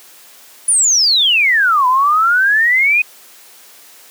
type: exponential two-way sweep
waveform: sine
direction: down then up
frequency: 10000 to 987 to 2524 Hz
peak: -9 dBFS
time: 0.68-3.02 s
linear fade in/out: 5 ms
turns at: 1.87 s
effects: white hiss -42 dBFS RMS until 4.1 s + high-pass 300 Hz 12 dB/octave